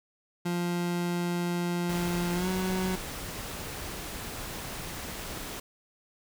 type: tone with pitch glide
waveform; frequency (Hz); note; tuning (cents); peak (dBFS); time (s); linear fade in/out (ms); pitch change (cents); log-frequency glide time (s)
30% pulse; 174.61 to 186.06; F3 to F#3; 0 to +10; -25; 0.45-2.96; 10; +110; 2.34-2.49
type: noise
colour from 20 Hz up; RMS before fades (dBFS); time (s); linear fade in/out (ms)
pink; -38; 1.89-5.6; 5
effects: none